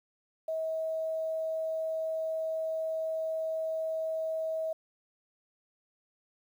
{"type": "tone with quantisation", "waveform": "sine", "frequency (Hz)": 641, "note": "E5", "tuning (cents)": -49, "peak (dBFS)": -30, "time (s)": [0.48, 4.73], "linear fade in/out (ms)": 5, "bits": 10, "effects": []}